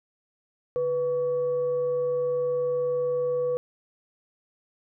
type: tone with frequency modulation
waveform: sine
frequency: 493.9 Hz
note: B4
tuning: in tune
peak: -23 dBFS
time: 0.76-3.57 s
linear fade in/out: 0 ms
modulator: 636 Hz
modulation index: 0.21
effects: none